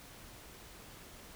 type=silence; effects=pink hiss -53 dBFS RMS until 1.35 s